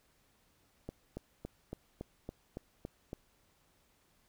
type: click train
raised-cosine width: 2 ms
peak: -27 dBFS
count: 9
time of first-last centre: 0.89-3.131 s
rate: 3.57 Hz
effects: pink hiss -71 dBFS RMS until 4.28 s